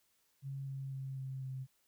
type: tone with pitch steps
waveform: sine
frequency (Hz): 136.8 / 135.46 / 134.14 / 132.83 / 131.53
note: C#3 / C#3 / C3 / C3 / C3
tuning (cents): -23 / -40 / +43 / +26 / +9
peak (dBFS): -39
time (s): 0.42-1.67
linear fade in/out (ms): 50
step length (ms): 250
effects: white hiss -75 dBFS RMS until 1.87 s